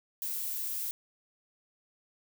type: noise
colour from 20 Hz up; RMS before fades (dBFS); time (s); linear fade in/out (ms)
violet; -35; 0.22-0.91; 0
effects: none